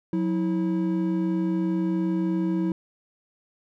triangle tone pair together, 181.9 / 324.9 Hz, F#3 / E4, -29 / -25 cents, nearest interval minor seventh, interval 1004 cents, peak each -23 dBFS, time 0.13-2.72 s, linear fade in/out 2 ms, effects none

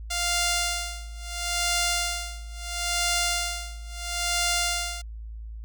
5% pulse tone with tremolo, 698.5 Hz, F5, in tune, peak -11 dBFS, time 0.1-5.02 s, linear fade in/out 10 ms, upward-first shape sine, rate 0.74 Hz, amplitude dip 95%, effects added 55 Hz sine -35 dBFS peak until 5.64 s

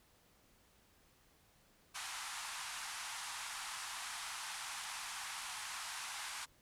pink band-pass noise, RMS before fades -45 dBFS, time 1.94-6.46 s, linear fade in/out 20 ms, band 810 to 11000 Hz, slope 48 dB/octave, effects pink hiss -69 dBFS RMS until 6.61 s

